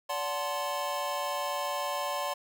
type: chord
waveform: square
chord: D dominant seventh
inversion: none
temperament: equal with one note detuned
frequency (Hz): 576.2 / 740 / 880 / 1046.5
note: D5 / F#5 / A5 / C6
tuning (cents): -33 / 0 / 0 / 0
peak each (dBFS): -36 / -39 / -39 / -35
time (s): 0.09-2.34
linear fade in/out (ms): 10
effects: none